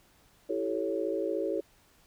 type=chord; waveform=sine; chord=A dominant seventh; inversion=second; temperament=equal with one note detuned; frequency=329.6 / 386.6 / 440 / 554.4 Hz; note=E4 / G4 / A4 / C#5; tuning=0 / -24 / 0 / 0 cents; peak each=-34 dBFS; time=0.49-1.61 s; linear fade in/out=10 ms; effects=pink hiss -63 dBFS RMS until 2.06 s